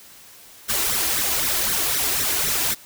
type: noise with flanger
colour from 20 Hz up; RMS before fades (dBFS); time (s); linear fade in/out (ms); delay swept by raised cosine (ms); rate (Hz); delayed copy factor
white; -22; 0.68-2.75; 20; 0.51 to 3.01; 3.9; +0.7
effects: white hiss -46 dBFS RMS until 2.85 s